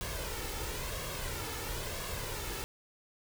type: noise with flanger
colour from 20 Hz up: pink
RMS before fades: -38 dBFS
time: 0.01-2.64 s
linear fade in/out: 0 ms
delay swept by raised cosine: 1.8 to 2.3 ms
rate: 0.99 Hz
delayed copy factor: +0.55
effects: none